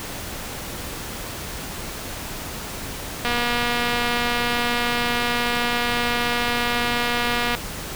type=click train; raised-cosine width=0.3 ms; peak=-7 dBFS; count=1033; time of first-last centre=3.25-7.55 s; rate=240 Hz; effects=pink hiss -32 dBFS RMS until 7.95 s